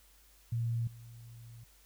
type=tone with level steps; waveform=sine; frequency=116.54 Hz; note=A#2; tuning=in tune; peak=-30 / -48 dBFS; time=0.52-1.64 s; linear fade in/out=5 ms; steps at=0.87 s; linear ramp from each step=5 ms; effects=added 50 Hz sine -63 dBFS peak until 1.85 s + white hiss -64 dBFS RMS until 1.85 s